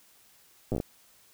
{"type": "slowing click train", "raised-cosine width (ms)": 2, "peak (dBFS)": -17, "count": 7, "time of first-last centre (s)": [0.72, 0.801], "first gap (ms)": 8, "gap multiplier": 1.21, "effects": ["white hiss -60 dBFS RMS until 1.33 s"]}